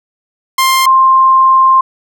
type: tone pair in turn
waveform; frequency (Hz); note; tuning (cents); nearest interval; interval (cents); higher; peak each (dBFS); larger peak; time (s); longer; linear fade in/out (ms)
sawtooth / sine; 1054 / 1054; C6 / C6; +12 / +12; unison; 0; neither; -4; neither; 0.58-0.86 / 0.86-1.81; second; 5
effects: none